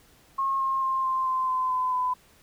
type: tone with pitch steps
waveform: sine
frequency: 1081 / 1069.8 / 1058.8 / 1047.8 / 1037 / 1026.2 / 1015.6 / 1005.1 Hz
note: C#6 / C6 / C6 / C6 / C6 / C6 / B5 / B5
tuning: -44 / +38 / +20 / +2 / -16 / -34 / +48 / +30 cents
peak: -23 dBFS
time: 0.38-2.14 s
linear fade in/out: 10 ms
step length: 220 ms
effects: pink hiss -58 dBFS RMS until 2.42 s